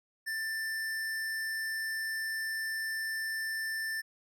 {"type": "tone with hard clipping", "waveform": "sine", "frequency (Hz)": 1776, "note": "A6", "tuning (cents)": 16, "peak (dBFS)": -34, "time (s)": [0.26, 4.02], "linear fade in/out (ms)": 20, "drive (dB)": 17, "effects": []}